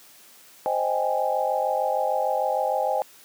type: chord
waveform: sine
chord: Ab major seventh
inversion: first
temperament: equal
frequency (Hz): 523.3 / 622.3 / 784 / 830.6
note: C5 / Eb5 / G5 / Ab5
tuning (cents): 0 / 0 / 0 / 0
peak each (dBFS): -27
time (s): 0.66-3.02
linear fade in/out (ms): 0
effects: white hiss -51 dBFS RMS until 3.24 s + high-pass 150 Hz 12 dB/octave